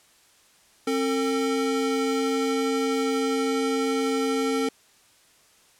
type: tone pair together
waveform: square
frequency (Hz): 267.5 / 449.9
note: C4 / A4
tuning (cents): +38 / +39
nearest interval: major sixth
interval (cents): 901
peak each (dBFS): -26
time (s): 0.87-4.69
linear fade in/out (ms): 5
effects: white hiss -58 dBFS RMS until 5.79 s + low-pass 10000 Hz 12 dB/octave